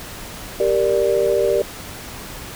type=chord; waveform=sine; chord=G minor; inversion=none; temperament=equal; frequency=392 / 466.2 / 587.3 Hz; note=G4 / Bb4 / D5; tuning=0 / 0 / 0 cents; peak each=-19 dBFS; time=0.6-1.62 s; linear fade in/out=2 ms; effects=pink hiss -34 dBFS RMS until 2.55 s